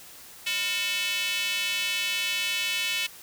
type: tone with high-pass filter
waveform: square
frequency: 201.1 Hz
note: G3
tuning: 44 cents sharp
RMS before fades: -28 dBFS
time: 0.46-3.07 s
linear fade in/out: 10 ms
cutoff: 2700 Hz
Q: 3.2
effects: white hiss -47 dBFS RMS until 3.22 s